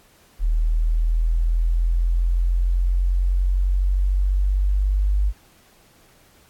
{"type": "exponential sweep", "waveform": "sine", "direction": "up", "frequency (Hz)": [39.3, 50], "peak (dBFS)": -16, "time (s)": [0.39, 5.33], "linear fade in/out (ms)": 50, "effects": ["pink hiss -55 dBFS RMS until 6.49 s", "AAC 64 kbps"]}